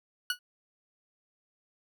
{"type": "tone with exponential decay", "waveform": "20% pulse", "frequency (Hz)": 1466, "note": "F#6", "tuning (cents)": -16, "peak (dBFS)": -19, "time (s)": [0.3, 0.39], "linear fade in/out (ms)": 2, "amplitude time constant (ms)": 18, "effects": []}